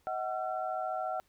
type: tone cluster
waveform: sine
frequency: 633 / 747 / 1354 Hz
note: D#5 / F#5 / E6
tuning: +30 / +16 / +46 cents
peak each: -37 / -34 / -40 dBFS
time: 0.07-1.2 s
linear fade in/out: 0 ms
effects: pink hiss -71 dBFS RMS until 1.28 s

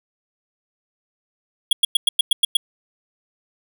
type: tone bursts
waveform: square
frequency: 3322 Hz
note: G#7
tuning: in tune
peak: -12 dBFS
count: 8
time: 1.71-2.57 s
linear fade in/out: 5 ms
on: 20 ms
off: 100 ms
effects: none

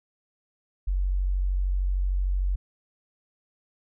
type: tone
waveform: sine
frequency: 46.58 Hz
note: F#1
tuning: 12 cents sharp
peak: -22 dBFS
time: 0.87-2.56 s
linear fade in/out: 10 ms
effects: none

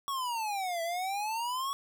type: exponential two-way sweep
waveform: square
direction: down then up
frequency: 1127 to 659.3 to 1127 Hz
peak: -32 dBFS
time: 0.08-1.73 s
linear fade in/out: 0 ms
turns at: 0.82 s
effects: none

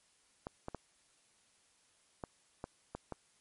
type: clicks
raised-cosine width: 1 ms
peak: -26 dBFS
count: 7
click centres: 0.469 / 0.684 / 0.747 / 2.238 / 2.641 / 2.95 / 3.123 s
effects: white hiss -70 dBFS RMS until 3.4 s + MP3 48 kbps

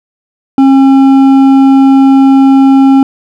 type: tone with hard clipping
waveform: triangle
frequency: 270 Hz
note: C#4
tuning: 45 cents flat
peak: -3 dBFS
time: 0.58-3.03 s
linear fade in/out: 2 ms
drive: 11 dB
effects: none

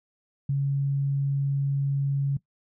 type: tone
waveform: sine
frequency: 139.2 Hz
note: C#3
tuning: 8 cents sharp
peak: -22 dBFS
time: 0.49-2.37 s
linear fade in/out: 5 ms
effects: noise-tail reverb RT60 0.1 s tail -19 dB re dry

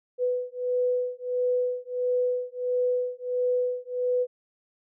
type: beating tone pair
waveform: sine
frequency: 496.2 / 497.7 Hz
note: B4 / B4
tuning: +8 / +13 cents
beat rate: 1.5 Hz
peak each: -27 dBFS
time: 0.18-4.27 s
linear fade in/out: 50 ms
effects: none

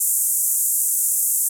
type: band-pass noise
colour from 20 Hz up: pink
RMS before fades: -20 dBFS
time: 0-1.49 s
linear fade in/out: 10 ms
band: 7400 to 14000 Hz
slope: 48 dB/octave
effects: none

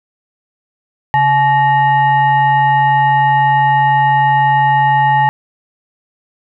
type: tone with frequency modulation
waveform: sine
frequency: 857 Hz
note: A5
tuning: 46 cents flat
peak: -8 dBFS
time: 1.14-5.29 s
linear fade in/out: 0 ms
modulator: 996 Hz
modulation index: 0.67
effects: none

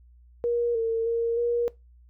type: tone with pitch steps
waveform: sine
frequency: 474.8 / 454.2 / 463.9 / 475.3 Hz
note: A#4 / A#4 / A#4 / A#4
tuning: +32 / -45 / -8 / +34 cents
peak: -22 dBFS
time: 0.44-1.68 s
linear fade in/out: 0 ms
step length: 310 ms
effects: noise-tail reverb RT60 0.2 s tail -20 dB re dry + added 60 Hz sine -51 dBFS peak until 2.09 s

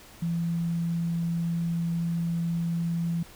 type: tone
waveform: sine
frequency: 168.5 Hz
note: E3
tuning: 38 cents sharp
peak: -25 dBFS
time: 0.22-3.23 s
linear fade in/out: 5 ms
effects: pink hiss -50 dBFS RMS until 3.35 s

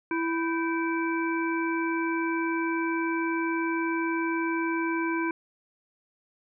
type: harmonic tone with a mistuned harmonic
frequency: 330.9 Hz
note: E4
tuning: 7 cents sharp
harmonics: 1 / 3 / 5 / 7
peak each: -27 / -32 / -34 / -35 dBFS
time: 0.11-5.31 s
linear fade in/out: 2 ms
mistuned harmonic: 5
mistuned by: -110 cents
effects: none

